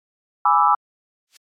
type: chord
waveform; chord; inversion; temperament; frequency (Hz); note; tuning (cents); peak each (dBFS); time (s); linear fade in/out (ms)
sine; E dominant seventh; first; equal; 830.6 / 987.8 / 1174.7 / 1318.5; G#5 / B5 / D6 / E6; 0 / 0 / 0 / 0; -18; 0.45-0.75; 5
type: noise with exponential growth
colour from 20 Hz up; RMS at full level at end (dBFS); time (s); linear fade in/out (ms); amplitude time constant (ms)
violet; -24; 1.27-1.37; 5; 20
effects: low-pass 4000 Hz 12 dB/octave + MP3 64 kbps